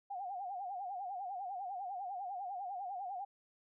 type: tone with vibrato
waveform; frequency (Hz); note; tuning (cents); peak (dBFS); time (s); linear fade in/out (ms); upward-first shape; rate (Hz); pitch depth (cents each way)
sine; 759; F#5; +44; -39; 0.1-3.25; 10; sine; 10; 120
effects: none